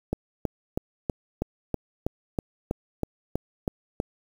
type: click train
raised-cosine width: 2 ms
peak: -12 dBFS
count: 13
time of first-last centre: 0.13-4.001 s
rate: 3.1 Hz
effects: 7-bit